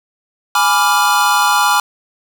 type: chord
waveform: square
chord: G# diminished seventh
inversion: none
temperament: equal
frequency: 830.6 / 987.8 / 1174.7 / 1396.9 Hz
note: G#5 / B5 / D6 / F6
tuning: 0 / 0 / 0 / 0 cents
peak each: -17 dBFS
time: 0.55-1.8 s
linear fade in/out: 2 ms
effects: none